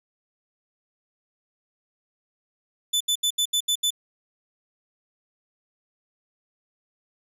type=tone bursts; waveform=sawtooth; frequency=3500 Hz; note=A7; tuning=10 cents flat; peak=-17 dBFS; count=7; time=2.93-3.906 s; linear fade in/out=10 ms; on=76 ms; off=74 ms; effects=resampled to 32000 Hz